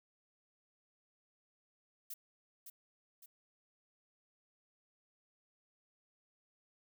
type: noise with echo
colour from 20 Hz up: violet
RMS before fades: -45 dBFS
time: 2.1-2.14 s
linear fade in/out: 5 ms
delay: 560 ms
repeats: 2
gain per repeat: -6 dB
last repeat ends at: 3.26 s
effects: none